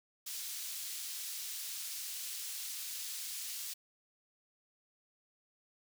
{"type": "high-pass noise", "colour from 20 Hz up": "pink", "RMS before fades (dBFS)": -42, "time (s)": [0.26, 3.74], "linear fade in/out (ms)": 10, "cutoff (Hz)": 4300, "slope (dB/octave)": 12, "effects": []}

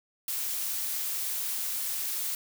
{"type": "noise", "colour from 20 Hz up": "blue", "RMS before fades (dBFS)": -32, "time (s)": [0.28, 2.35], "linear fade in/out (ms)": 2, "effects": []}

